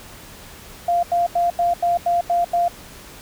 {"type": "tone bursts", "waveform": "sine", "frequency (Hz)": 695, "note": "F5", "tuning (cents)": -9, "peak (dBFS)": -15, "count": 8, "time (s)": [0.88, 2.682], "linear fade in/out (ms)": 5, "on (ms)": 150, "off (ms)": 86, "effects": ["pink hiss -41 dBFS RMS until 3.21 s"]}